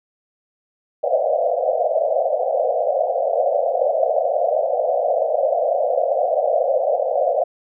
white band-pass noise, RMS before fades -19 dBFS, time 1.03-7.44 s, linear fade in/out 10 ms, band 500 to 720 Hz, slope 96 dB/octave, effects none

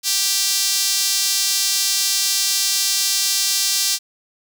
sawtooth tone with high-pass filter, 392 Hz, G4, in tune, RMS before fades -19 dBFS, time 0.03-3.99 s, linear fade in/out 50 ms, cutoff 4900 Hz, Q 1.6, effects none

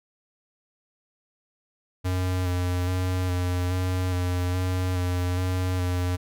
square tone with vibrato, 90.7 Hz, F#2, 34 cents flat, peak -24 dBFS, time 2.04-6.17 s, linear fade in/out 20 ms, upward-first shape square, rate 1.2 Hz, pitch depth 19 cents each way, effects none

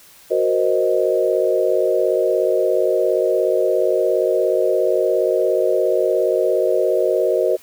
sine chord, C half-diminished seventh, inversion second, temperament equal, 370 / 466.2 / 523.3 / 622.3 Hz, Gb4 / Bb4 / C5 / Eb5, 0 / 0 / 0 / 0 cents, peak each -20 dBFS, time 0.3-7.57 s, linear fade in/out 20 ms, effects white hiss -47 dBFS RMS until 7.62 s

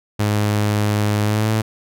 sawtooth tone with pitch glide, 104.6 to 109.67 Hz, G#2 to A2, +13 to -5 cents, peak -12 dBFS, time 0.19-1.62 s, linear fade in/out 10 ms, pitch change +82 cents, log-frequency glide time 1.23-1.51 s, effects none

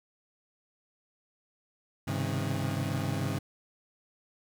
30% pulse tone cluster, 101.5 / 128.9 / 135.7 / 158.3 Hz, G#2 / C3 / C#3 / D#3, -39 / -26 / -36 / +30 cents, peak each -31 / -37 / -31 / -33 dBFS, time 2.07-3.39 s, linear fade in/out 10 ms, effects none

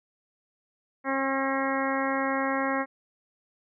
harmonic tone, 269.8 Hz, C#4, 47 cents flat, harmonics 1 / 2 / 3 / 4 / 5 / 6 / 7 / 8, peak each -30 / -31 / -33 / -32 / -36 / -36 / -34 / -38 dBFS, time 1.04-2.86 s, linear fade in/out 50 ms, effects none

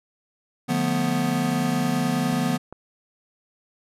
square chord, B half-diminished seventh, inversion first, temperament just, 148.16 / 177.8 / 222.2 / 246.9 Hz, D3 / F3 / A3 / B3, +16 / +31 / +17 / 0 cents, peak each -29 / -28 / -30 / -25 dBFS, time 0.68-2.58 s, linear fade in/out 20 ms
clicks, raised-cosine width 1 ms, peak -24 dBFS, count 2, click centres 2.329 / 2.726 s
effects resampled to 32000 Hz

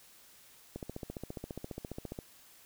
click train, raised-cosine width 2 ms, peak -26 dBFS, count 22, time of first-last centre 0.76-2.189 s, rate 14.7 Hz, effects white hiss -59 dBFS RMS until 2.65 s

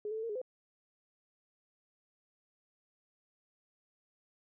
sine tone with pitch steps, 419.6 / 437.6 / 442.1 / 461 / 416.6 / 510 Hz, G#4 / A4 / A4 / A#4 / G#4 / C5, +18 / -9 / +8 / -19 / +5 / -44 cents, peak -35 dBFS, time 0.05-0.416 s, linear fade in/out 2 ms, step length 61 ms, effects none

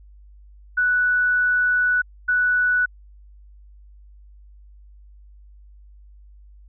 sine tone bursts at uneven times, 1480 Hz, F#6, in tune, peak -16 dBFS, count 2, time 0.77-2.02 / 2.28-2.86 s, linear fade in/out 10 ms, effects added 50 Hz sine -44 dBFS peak until 6.68 s

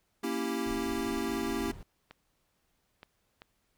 square chord, A# diminished seventh, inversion none, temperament equal, 233.1 / 277.2 / 329.6 / 392 Hz, A#3 / C#4 / E4 / G4, 0 / 0 / 0 / 0 cents, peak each -37 dBFS, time 0.23-1.72 s, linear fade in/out 10 ms
brown noise, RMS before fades -45 dBFS, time 0.66-1.83 s, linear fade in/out 2 ms
clicks, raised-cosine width 0.3 ms, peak -31 dBFS, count 3, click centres 2.11 / 3.031 / 3.419 s
effects pink hiss -75 dBFS RMS until 3.77 s

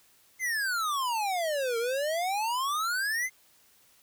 square exponential two-way sweep, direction down then up, 2112 to 452.1 to 2112 Hz, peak -28 dBFS, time 0.39-3.3 s, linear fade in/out 50 ms, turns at 1.78 s, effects white hiss -62 dBFS RMS until 4.02 s

